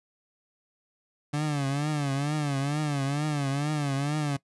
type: tone with vibrato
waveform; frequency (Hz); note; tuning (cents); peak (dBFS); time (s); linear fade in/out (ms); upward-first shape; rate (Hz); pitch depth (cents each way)
30% pulse; 144.3; D3; -30; -23; 1.33-4.37; 10; triangle; 2.2; 120
effects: noise-tail reverb RT60 0.1 s tail -20 dB re dry + resampled to 24000 Hz